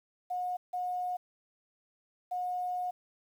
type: tone bursts at uneven times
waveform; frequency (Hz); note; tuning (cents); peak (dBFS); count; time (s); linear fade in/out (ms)
sine; 723; F#5; -40; -31; 3; 0.3-0.57 / 0.73-1.17 / 2.31-2.91; 10
effects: 10-bit